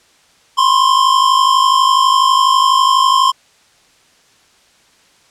square tone pair together, 1017 / 1069.1 Hz, C6 / C6, -50 / +37 cents, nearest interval minor second, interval 87 cents, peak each -14 / -11 dBFS, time 0.57-3.32 s, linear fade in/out 20 ms, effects white hiss -51 dBFS RMS until 5.3 s + low-pass 7000 Hz 12 dB/octave

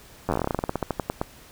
slowing click train, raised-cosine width 1 ms, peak -10 dBFS, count 22, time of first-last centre 0.29-1.215 s, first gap 10 ms, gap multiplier 1.13, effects pink hiss -49 dBFS RMS until 1.51 s

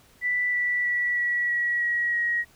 sine tone with pitch steps, 1975.5 / 1961.9 / 1948.3 / 1934.8 / 1921.5 / 1908.2 / 1895 Hz, B6 / B6 / B6 / B6 / B6 / A#6 / A#6, 0 / -12 / -24 / -36 / -48 / +40 / +28 cents, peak -22 dBFS, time 0.21-2.45 s, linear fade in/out 50 ms, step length 320 ms, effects pink hiss -57 dBFS RMS until 2.55 s

